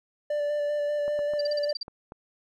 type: tone with vibrato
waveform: triangle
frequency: 587.3 Hz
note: D5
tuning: in tune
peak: -23 dBFS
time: 0.3-1.73 s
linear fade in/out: 5 ms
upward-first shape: square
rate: 5.1 Hz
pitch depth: 13 cents each way
type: clicks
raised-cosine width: 1 ms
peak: -27 dBFS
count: 5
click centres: 1.08 / 1.191 / 1.336 / 1.881 / 2.121 s
type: tone bursts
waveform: sine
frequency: 4699 Hz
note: D8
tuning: in tune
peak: -29 dBFS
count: 8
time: 1.39-1.831 s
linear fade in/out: 5 ms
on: 21 ms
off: 39 ms
effects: none